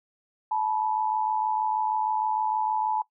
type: tone pair together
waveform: sine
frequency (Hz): 868.6 / 975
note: A5 / B5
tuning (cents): -23 / -23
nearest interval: major second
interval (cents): 200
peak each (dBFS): -25 / -29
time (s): 0.51-3.02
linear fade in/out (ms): 5
effects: noise-tail reverb RT60 0.1 s tail -19 dB re dry